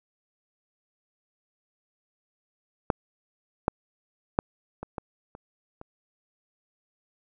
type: clicks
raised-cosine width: 1 ms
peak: -7 / -7 / -6 / -21 / -18 / -28 / -27 dBFS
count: 7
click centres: 2.902 / 3.681 / 4.389 / 4.83 / 4.982 / 5.351 / 5.814 s
effects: none